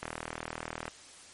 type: click train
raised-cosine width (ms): 0.5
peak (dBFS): -20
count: 35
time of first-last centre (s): 0.03-0.88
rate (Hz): 40
effects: white hiss -52 dBFS RMS until 1.33 s + MP3 48 kbps